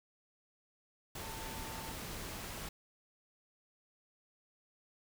sine tone in noise, 894 Hz, A5, 27 cents sharp, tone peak -49 dBFS, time 1.21-1.92 s, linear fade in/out 5 ms, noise pink, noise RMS -44 dBFS, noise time 1.15-2.69 s, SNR -8 dB, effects none

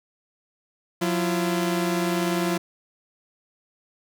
sawtooth tone pair together, 179.3 / 338.5 Hz, F3 / E4, +46 / +46 cents, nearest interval major seventh, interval 1100 cents, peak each -21 dBFS, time 1.01-2.58 s, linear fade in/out 10 ms, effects none

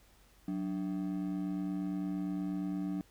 triangle ring-modulated tone, 238.7 Hz, A#3, 41 cents sharp, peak -28 dBFS, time 0.48-3.01 s, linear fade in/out 0 ms, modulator 54.3 Hz, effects added 47 Hz sine -63 dBFS peak until 3.1 s + pink hiss -65 dBFS RMS until 3.1 s

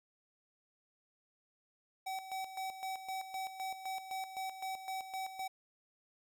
square tone with tremolo, 762 Hz, G5, 49 cents flat, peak -38 dBFS, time 2.06-5.48 s, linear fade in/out 10 ms, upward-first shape square, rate 3.9 Hz, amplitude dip 65%, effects none

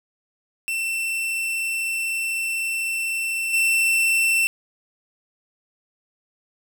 45% pulse tone with level steps, 2686 Hz, E7, 32 cents sharp, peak -23 / -17 dBFS, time 0.68-4.47 s, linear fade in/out 0 ms, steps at 3.53 s, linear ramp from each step 10 ms, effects none

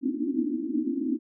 pink band-pass noise, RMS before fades -28 dBFS, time 0.01-1.19 s, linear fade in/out 50 ms, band 240 to 330 Hz, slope 96 dB/octave, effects none

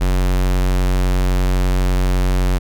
square tone, 45.92 Hz, F#1, 12 cents flat, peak -14 dBFS, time 0-2.59 s, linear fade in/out 20 ms, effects none

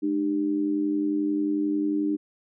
sine tone with amplitude modulation, 301.4 Hz, D4, 45 cents sharp, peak -19 dBFS, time 0.02-2.17 s, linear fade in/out 20 ms, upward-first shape sine, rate 91.2 Hz, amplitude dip 70%, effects none

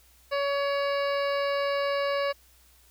harmonic tone, 563 Hz, C#5, 27 cents sharp, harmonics 1 / 2 / 3 / 4 / 5 / 7 / 8 / 9, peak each -26 / -32 / -36 / -38 / -40 / -43 / -44 / -45 dBFS, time 0.31-2.33 s, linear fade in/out 20 ms, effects added 61 Hz sine -60 dBFS peak until 2.9 s + white hiss -60 dBFS RMS until 2.9 s

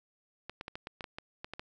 clicks, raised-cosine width 0.3 ms, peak -24 dBFS, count 11, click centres 0.496 / 0.611 / 0.681 / 0.755 / 0.871 / 1.008 / 1.042 / 1.185 / 1.445 / 1.536 / 1.595 s, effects none

